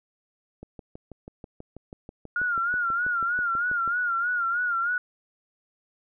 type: click train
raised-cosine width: 2 ms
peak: -27 dBFS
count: 21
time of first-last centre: 0.63-3.877 s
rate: 6.16 Hz
type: tone with vibrato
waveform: sine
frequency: 1414 Hz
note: F6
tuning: 21 cents sharp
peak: -23 dBFS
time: 2.36-4.98 s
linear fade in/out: 2 ms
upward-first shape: sine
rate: 3.2 Hz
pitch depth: 78 cents each way
effects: none